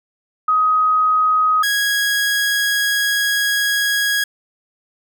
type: tone pair in turn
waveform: sine / sawtooth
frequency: 1258 / 1654.1 Hz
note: D#6 / G#6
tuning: +19 / -7 cents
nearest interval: perfect fourth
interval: 474 cents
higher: second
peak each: -12 dBFS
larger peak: neither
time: 0.48-1.63 / 1.63-4.24 s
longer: second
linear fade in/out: 5 ms
effects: none